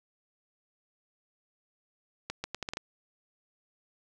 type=accelerating click train; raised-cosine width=0.2 ms; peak=-17 dBFS; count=7; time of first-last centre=2.3-2.771 s; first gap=140 ms; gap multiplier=0.76; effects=none